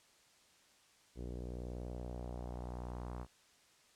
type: tone with low-pass filter sweep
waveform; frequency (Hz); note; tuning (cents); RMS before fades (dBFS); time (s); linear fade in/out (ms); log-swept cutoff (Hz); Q
sawtooth; 60.8; B1; -26; -44; 1.15-3.27; 50; 410 to 1100; 2
effects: white hiss -67 dBFS RMS until 3.95 s + low-pass 8000 Hz 12 dB/octave